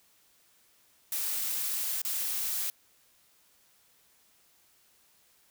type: noise with dropouts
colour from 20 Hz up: blue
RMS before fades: -32 dBFS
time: 1.12-2.7 s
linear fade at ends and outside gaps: 2 ms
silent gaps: 2.018-2.049 s
effects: white hiss -65 dBFS RMS until 5.5 s